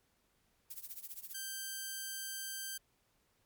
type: noise with tremolo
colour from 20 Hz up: violet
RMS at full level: -43 dBFS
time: 0.7-1.34 s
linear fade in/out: 5 ms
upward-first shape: triangle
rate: 15 Hz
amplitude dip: 95%
type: tone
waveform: 5% pulse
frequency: 1568 Hz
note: G6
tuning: in tune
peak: -29 dBFS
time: 1.34-2.78 s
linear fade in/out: 10 ms
effects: pink hiss -75 dBFS RMS until 3.45 s + MP3 96 kbps